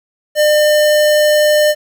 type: tone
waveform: square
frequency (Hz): 602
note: D5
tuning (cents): +43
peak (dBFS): -9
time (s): 0.35-1.75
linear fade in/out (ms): 50
effects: 8-bit